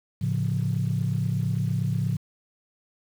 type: chord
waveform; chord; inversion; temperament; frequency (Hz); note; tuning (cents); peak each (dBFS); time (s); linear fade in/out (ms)
sine; A augmented; none; equal; 110 / 138.59 / 174.61; A2 / C#3 / E#3; 0 / 0 / 0; -26 / -26 / -28; 0.21-2.17; 10
effects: tanh soft clip ceiling -15 dBFS + 8-bit